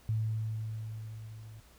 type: tone with level ramp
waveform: sine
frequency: 110 Hz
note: A2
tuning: in tune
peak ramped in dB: -27 to -46 dBFS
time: 0.09-1.6 s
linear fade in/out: 0 ms
effects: added 60 Hz sine -61 dBFS peak until 1.78 s + pink hiss -61 dBFS RMS until 1.78 s